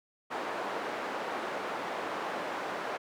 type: band-pass noise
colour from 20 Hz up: white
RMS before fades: -36 dBFS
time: 0.3-2.98 s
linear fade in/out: 20 ms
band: 340 to 1100 Hz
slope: 12 dB/octave
effects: none